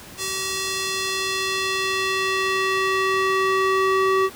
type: tone with band-pass filter sweep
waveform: square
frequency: 382.1 Hz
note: G4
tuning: 44 cents flat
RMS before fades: -22 dBFS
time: 0.17-4.3 s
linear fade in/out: 50 ms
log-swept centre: 6900 to 1000 Hz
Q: 0.83
effects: pink hiss -41 dBFS RMS until 4.35 s + high-pass 60 Hz 12 dB/octave